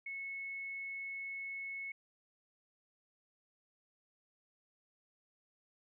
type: tone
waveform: sine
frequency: 2196 Hz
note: C#7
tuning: 17 cents flat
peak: -40 dBFS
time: 0.06-1.92 s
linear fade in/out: 5 ms
effects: none